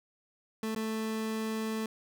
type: tone with dropouts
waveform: 30% pulse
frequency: 220.2 Hz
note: A3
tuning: 2 cents sharp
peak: -29 dBFS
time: 0.63-1.86 s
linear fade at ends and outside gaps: 2 ms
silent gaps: 0.749-0.761 s
effects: none